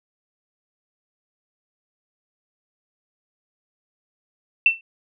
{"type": "tone with exponential decay", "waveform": "sine", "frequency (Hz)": 2685, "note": "E7", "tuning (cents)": 31, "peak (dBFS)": -8, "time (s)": [4.66, 4.81], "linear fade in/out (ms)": 2, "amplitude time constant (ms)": 31, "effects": []}